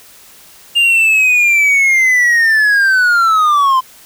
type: linear sweep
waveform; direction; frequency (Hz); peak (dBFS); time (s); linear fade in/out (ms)
triangle; down; 2820 to 1020; -6; 0.75-3.81; 20
effects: white hiss -41 dBFS RMS until 4.05 s